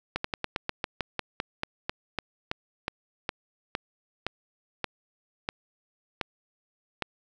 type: slowing click train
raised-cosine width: 0.3 ms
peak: -12 dBFS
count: 22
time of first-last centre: 0.16-7.023 s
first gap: 84 ms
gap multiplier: 1.12
effects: none